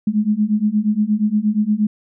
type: beating tone pair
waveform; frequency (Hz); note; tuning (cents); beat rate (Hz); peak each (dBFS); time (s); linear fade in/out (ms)
sine; 206.9 / 215.4; G#3 / A3; -6 / -37; 8.5; -18 / -17; 0.07-1.87; 5
effects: none